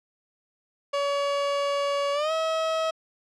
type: tone with pitch glide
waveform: 30% pulse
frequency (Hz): 566 to 642.7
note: C#5 to E5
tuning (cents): +36 to -44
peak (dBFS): -21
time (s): 0.93-2.91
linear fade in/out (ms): 10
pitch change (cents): +220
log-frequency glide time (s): 2.13-2.32
effects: low-pass 5000 Hz 12 dB/octave